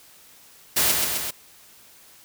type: noise with echo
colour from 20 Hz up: white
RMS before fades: -20 dBFS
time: 0.76-0.92 s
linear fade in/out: 10 ms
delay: 130 ms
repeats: 3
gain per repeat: -3 dB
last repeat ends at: 1.31 s
effects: white hiss -51 dBFS RMS until 2.24 s